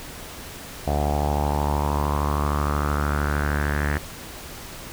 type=tone with low-pass filter sweep; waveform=sawtooth; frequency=73.1 Hz; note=D2; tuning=7 cents flat; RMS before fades=-23 dBFS; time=0.87-3.98 s; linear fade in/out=0 ms; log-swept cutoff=710 to 1800 Hz; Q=5.5; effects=pink hiss -38 dBFS RMS until 4.92 s